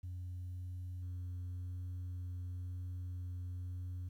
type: tone with level steps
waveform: sine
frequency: 90.1 Hz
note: F#2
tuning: 45 cents flat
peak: -39 / -37 dBFS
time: 0.03-4.09 s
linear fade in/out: 10 ms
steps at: 1.02 s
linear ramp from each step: 5 ms
effects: tanh soft clip ceiling -39 dBFS + 12-bit